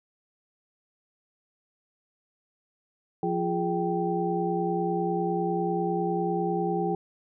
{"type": "tone cluster", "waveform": "sine", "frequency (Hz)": [175.2, 346.7, 416.7, 781], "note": ["F3", "F4", "G#4", "G5"], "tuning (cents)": [6, -13, 6, -7], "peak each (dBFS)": -30, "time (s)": [3.23, 6.95], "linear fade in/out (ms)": 2, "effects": []}